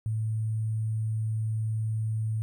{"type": "tone with sample-and-hold", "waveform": "sine", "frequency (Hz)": 109.9, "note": "A2", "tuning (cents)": -2, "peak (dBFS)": -26, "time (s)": [0.06, 2.42], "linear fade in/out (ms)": 0, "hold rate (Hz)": 8820, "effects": []}